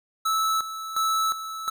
square tone with tremolo, 1309 Hz, E6, 13 cents flat, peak -22 dBFS, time 0.25-1.7 s, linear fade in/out 10 ms, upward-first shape square, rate 1.4 Hz, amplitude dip 70%, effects none

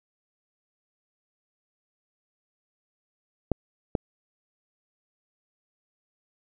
clicks, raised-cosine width 2 ms, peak -9 / -10 dBFS, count 2, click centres 3.517 / 3.952 s, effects none

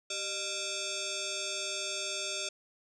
sine tone with frequency modulation, 1387 Hz, F6, 12 cents flat, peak -33 dBFS, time 0.1-2.49 s, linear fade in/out 5 ms, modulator 998 Hz, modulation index 6.3, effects none

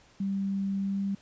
sine tone with pitch glide, 196 to 197.36 Hz, G3 to G3, 0 to +12 cents, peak -27 dBFS, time 0.2-1.15 s, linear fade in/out 5 ms, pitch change +12 cents, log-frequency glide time 0.82-1.01 s, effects pink hiss -59 dBFS RMS until 1.21 s + resampled to 16000 Hz

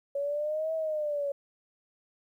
sine exponential two-way sweep, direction up then down, 558 to 647 to 558 Hz, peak -28 dBFS, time 0.15-1.32 s, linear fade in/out 5 ms, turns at 0.74 s, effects 11-bit

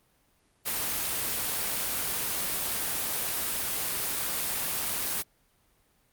white noise, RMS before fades -30 dBFS, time 0.65-5.23 s, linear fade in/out 20 ms, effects pink hiss -67 dBFS RMS until 6.12 s + Opus 32 kbps

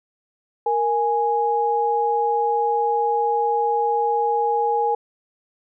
sine tone pair together, 466.2 / 830.7 Hz, A#4 / G#5, 0 / 0 cents, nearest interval minor seventh, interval 1000 cents, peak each -22 / -19 dBFS, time 0.66-4.95 s, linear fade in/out 5 ms, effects none

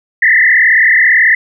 sine tone with frequency modulation, 1900 Hz, A#6, 33 cents sharp, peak -5 dBFS, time 0.22-1.35 s, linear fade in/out 5 ms, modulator 38.2 Hz, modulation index 3.9, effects none

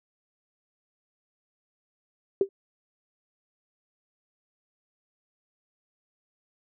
sine tone with exponential decay, 392 Hz, G4, in tune, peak -14 dBFS, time 2.41-2.49 s, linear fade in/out 2 ms, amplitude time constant 16 ms, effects none

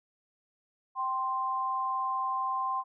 sine tone pair together, 777.5 / 1046.5 Hz, G5 / C6, -14 / 0 cents, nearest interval perfect fourth, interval 514 cents, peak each -35 / -29 dBFS, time 0.95-2.84 s, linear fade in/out 50 ms, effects none

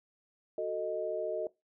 sine chord, D# diminished, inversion first, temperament equal with one note detuned, 370 / 444.1 / 622.3 Hz, F#4 / A4 / D#5, 0 / +16 / 0 cents, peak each -38 / -36 / -34 dBFS, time 0.58-1.47 s, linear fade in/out 2 ms, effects noise-tail reverb RT60 0.2 s tail -20 dB re dry

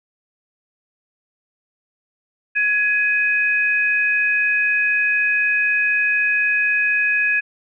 sine tone pair together, 1677 / 2513 Hz, G#6 / D#7, +16 / +17 cents, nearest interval perfect fifth, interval 701 cents, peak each -18 dBFS, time 2.55-7.41 s, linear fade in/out 20 ms, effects none

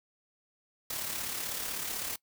white noise with amplitude modulation, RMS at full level -34 dBFS, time 0.9-2.16 s, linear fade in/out 5 ms, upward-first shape sine, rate 35.9 Hz, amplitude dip 45%, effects noise-tail reverb RT60 0.1 s tail -22 dB re dry

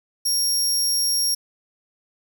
25% pulse tone, 5580 Hz, F8, 2 cents flat, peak -14 dBFS, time 0.25-1.35 s, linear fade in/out 10 ms, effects none

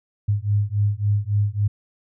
sine beating tone pair, 101.3 / 104.9 Hz, G#2 / G#2, -43 / +18 cents, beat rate 3.6 Hz, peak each -21 / -21 dBFS, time 0.28-1.68 s, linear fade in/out 10 ms, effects none

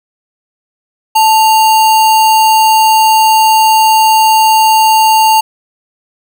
sine tone with sample-and-hold, 880 Hz, A5, in tune, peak -4 dBFS, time 1.15-5.41 s, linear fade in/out 10 ms, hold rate 3675 Hz, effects none

